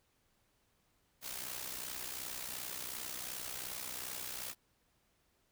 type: noise with amplitude modulation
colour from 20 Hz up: white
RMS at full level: -40 dBFS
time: 1.21-4.55 s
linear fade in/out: 50 ms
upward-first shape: sine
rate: 62.7 Hz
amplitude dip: 65%
effects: pink hiss -75 dBFS RMS until 5.51 s